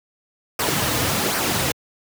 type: noise with flanger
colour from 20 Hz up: pink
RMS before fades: -21 dBFS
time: 0.59-1.72 s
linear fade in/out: 5 ms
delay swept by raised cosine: 0.27 to 5.37 ms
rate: 1.3 Hz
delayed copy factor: -0.55
effects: high-pass 100 Hz 12 dB/octave